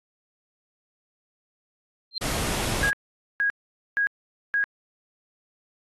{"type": "tone with exponential growth", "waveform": "sine", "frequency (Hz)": 4158, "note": "C8", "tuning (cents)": -12, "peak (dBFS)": -22, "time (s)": [2.11, 2.18], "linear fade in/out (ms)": 2, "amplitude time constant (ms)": 15}
{"type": "noise", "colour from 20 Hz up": "pink", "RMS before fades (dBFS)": -28, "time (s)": [2.21, 2.9], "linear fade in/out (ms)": 10}
{"type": "tone bursts", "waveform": "sine", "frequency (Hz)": 1645, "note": "G#6", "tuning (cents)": -17, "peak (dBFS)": -20, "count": 4, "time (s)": [2.83, 4.64], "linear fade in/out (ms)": 0, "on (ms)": 100, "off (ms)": 470}
{"effects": ["AAC 32 kbps"]}